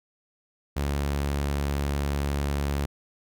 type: tone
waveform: sawtooth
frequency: 71 Hz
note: C#2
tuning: 42 cents sharp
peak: -21 dBFS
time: 0.76-2.86 s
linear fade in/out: 10 ms
effects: none